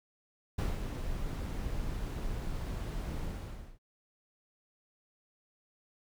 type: noise with ADSR envelope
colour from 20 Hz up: brown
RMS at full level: -30 dBFS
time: 0.58-3.79 s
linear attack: 9 ms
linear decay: 190 ms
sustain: -6 dB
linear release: 550 ms
effects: none